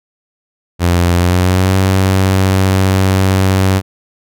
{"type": "tone with pitch glide", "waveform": "sawtooth", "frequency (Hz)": [87.31, 95.21], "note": ["F2", "G2"], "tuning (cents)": [0, -50], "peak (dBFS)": -5, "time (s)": [0.79, 3.82], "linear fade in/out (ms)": 50, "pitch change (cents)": 150, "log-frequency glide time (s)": [1.15, 1.75], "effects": []}